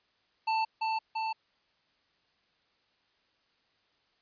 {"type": "tone with echo", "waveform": "square", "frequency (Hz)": 887, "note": "A5", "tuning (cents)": 14, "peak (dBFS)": -27, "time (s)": [0.47, 0.65], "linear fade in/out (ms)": 10, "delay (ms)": 340, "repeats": 2, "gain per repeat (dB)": -2, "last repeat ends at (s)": 1.33, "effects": ["white hiss -71 dBFS RMS until 4.21 s", "resampled to 11025 Hz"]}